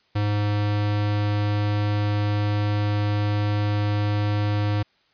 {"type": "tone", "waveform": "square", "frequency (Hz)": 103.8, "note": "G#2", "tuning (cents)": 0, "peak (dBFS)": -21, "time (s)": [0.15, 4.83], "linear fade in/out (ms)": 10, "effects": ["white hiss -63 dBFS RMS until 5.13 s", "resampled to 11025 Hz"]}